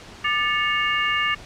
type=tone cluster; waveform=sine; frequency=1197 / 1749 / 2200 / 2813 Hz; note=D6 / A6 / C#7 / F7; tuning=+33 / -11 / -14 / +12 cents; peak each=-25 dBFS; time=0.24-1.35 s; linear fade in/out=10 ms; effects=pink hiss -42 dBFS RMS until 1.45 s + low-pass 6000 Hz 12 dB/octave